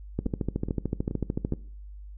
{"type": "two click trains", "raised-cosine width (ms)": 3, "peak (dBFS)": [-14, -19], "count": [19, 4], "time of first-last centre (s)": [[0.19, 1.523], [0.26, 1.537]], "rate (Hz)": [13.5, 2.35], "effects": ["noise-tail reverb RT60 0.5 s tail -20 dB re dry", "added 50 Hz sine -40 dBFS peak until 2.17 s"]}